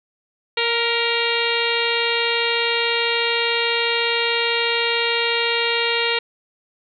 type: harmonic tone with a mistuned harmonic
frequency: 466.2 Hz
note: A#4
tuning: in tune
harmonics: 1 / 2 / 3 / 4 / 5 / 6 / 7 / 8 / 9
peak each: -24 / -28 / -29 / -27 / -25 / -25 / -29 / -28 / -29 dBFS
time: 0.57-6.19 s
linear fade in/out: 5 ms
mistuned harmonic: 4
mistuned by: +26 cents
effects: none